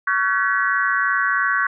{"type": "tone cluster", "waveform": "sine", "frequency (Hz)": [1126, 1391, 1514, 1707, 1937], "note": ["C#6", "F6", "F#6", "G#6", "B6"], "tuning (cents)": [27, -7, 39, 47, -34], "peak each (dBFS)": [-22, -28, -20, -25, -26], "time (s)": [0.07, 1.67], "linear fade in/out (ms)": 5, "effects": []}